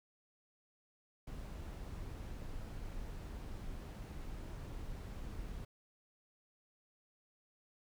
brown noise, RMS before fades -45 dBFS, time 1.27-5.65 s, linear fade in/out 5 ms, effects none

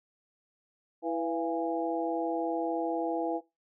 harmonic tone with a mistuned harmonic, 164.81 Hz, E3, in tune, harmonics 2 / 3 / 4 / 5, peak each -32 / -34 / -35 / -36 dBFS, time 1.02-3.41 s, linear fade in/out 50 ms, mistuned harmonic 4, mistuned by +55 cents, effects noise-tail reverb RT60 0.2 s tail -17 dB re dry

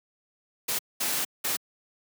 white noise bursts at uneven times, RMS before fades -28 dBFS, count 3, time 0.68-0.79 / 1-1.25 / 1.44-1.57 s, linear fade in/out 10 ms, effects high-pass 150 Hz 12 dB/octave

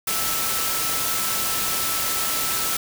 sine tone in noise, 1319 Hz, E6, 1 cent sharp, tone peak -32 dBFS, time 0.07-2.77 s, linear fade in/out 5 ms, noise white, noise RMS -24 dBFS, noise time 0.07-2.77 s, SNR -11 dB, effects none

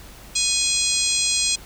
harmonic tone, 830.6 Hz, G#5, in tune, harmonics 3 / 4 / 5 / 6 / 7 / 8 / 9 / 10, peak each -28 / -27 / -25 / -28 / -29 / -27 / -27 / -26 dBFS, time 0.35-1.56 s, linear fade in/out 10 ms, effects added 50 Hz sine -45 dBFS peak until 1.65 s + pink hiss -44 dBFS RMS until 1.65 s

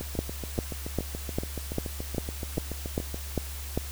two click trains, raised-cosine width 2 ms, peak -13 / -21 dBFS, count 10 / 23, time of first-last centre 0.19-3.776 / 0.01-3.144 s, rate 2.51 / 7.02 Hz, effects added 70 Hz sine -36 dBFS peak until 3.91 s + white hiss -42 dBFS RMS until 3.91 s

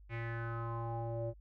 square tone with low-pass filter sweep, 115.9 Hz, A#2, 10 cents flat, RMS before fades -39 dBFS, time 0.09-1.34 s, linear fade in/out 50 ms, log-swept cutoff 2300 to 520 Hz, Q 5, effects added 50 Hz sine -54 dBFS peak until 1.4 s

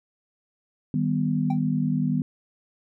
sine chord, Eb augmented, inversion none, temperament equal, 155.56 / 196 / 246.9 Hz, Eb3 / G3 / B3, 0 / 0 / 0 cents, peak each -25 / -27 / -25 dBFS, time 0.94-2.22 s, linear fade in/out 2 ms
triangle tone with exponential decay, 780 Hz, G5, 9 cents flat, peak -24 dBFS, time 1.5-1.6 s, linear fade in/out 5 ms, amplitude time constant 21 ms
effects none

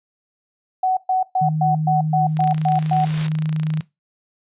sine tone bursts, 748 Hz, F#5, 19 cents sharp, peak -15 dBFS, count 9, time 0.83-3.05 s, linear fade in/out 5 ms, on 140 ms, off 120 ms
sine tone, 155.56 Hz, D#3, in tune, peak -18 dBFS, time 1.41-3.81 s, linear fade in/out 10 ms
white noise with exponential growth, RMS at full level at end -27 dBFS, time 2.07-3.27 s, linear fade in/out 2 ms, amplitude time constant 260 ms
click train, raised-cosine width 0.2 ms, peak -17 dBFS, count 42, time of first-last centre 2.37-3.809 s, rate 28.5 Hz
effects noise-tail reverb RT60 0.2 s tail -19 dB re dry + resampled to 8000 Hz

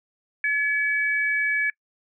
sine tone pair together, 1708.1 / 2280 Hz, G#6 / C#7, +48 / +48 cents, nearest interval perfect fourth, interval 500 cents, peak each -22 / -24 dBFS, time 0.44-1.7 s, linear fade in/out 2 ms, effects noise-tail reverb RT60 0.1 s tail -25 dB re dry

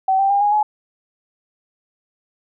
sine tone with pitch steps, 764 / 783.7 / 803.8 / 824.5 / 845.8 Hz, G5 / G5 / G5 / G#5 / G#5, -45 / -1 / +43 / -13 / +31 cents, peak -13 dBFS, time 0.08-0.63 s, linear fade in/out 5 ms, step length 110 ms, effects none

